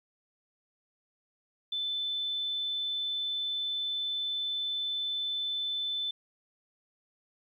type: tone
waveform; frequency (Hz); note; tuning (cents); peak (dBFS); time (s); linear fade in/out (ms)
sine; 3520; A7; 0; -30; 1.72-6.11; 5
effects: 11-bit